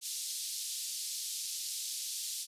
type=band-pass noise; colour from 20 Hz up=pink; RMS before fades=-39 dBFS; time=0.01-2.47 s; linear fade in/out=50 ms; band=4000 to 12000 Hz; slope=24 dB/octave; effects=resampled to 32000 Hz